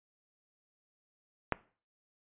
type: click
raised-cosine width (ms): 0.5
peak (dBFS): -12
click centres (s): 1.523
effects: noise-tail reverb RT60 0.4 s tail -20 dB re dry + resampled to 8000 Hz